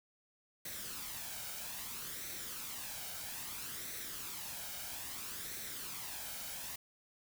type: noise with flanger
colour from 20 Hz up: white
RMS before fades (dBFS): -44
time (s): 0.65-6.76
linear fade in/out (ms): 5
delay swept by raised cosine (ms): 0.5 to 1.34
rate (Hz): 0.61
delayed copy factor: +0.5
effects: none